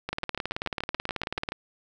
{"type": "two click trains", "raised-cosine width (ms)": 0.3, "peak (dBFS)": [-15, -13], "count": [11, 26], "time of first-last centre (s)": [[0.09, 1.521], [0.13, 1.489]], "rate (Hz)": [6.99, 18.4], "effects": []}